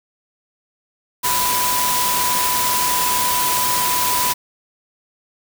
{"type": "tone in noise", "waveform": "sine", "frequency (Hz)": 990, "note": "B5", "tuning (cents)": 4, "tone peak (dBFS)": -20, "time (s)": [1.23, 4.34], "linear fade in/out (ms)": 20, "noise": "white", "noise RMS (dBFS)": -20, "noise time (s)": [1.23, 4.34], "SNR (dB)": -3, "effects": []}